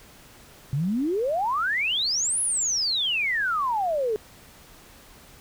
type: exponential two-way sweep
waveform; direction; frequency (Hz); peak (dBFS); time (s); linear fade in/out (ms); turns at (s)
sine; up then down; 130.3 to 10740 to 414.2; -22; 0.73-4.16; 0; 2.41
effects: pink hiss -50 dBFS RMS until 5.4 s